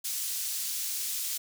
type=high-pass noise; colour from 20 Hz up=pink; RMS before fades=-33 dBFS; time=0.04-1.38 s; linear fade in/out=10 ms; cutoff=5600 Hz; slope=12 dB/octave; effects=none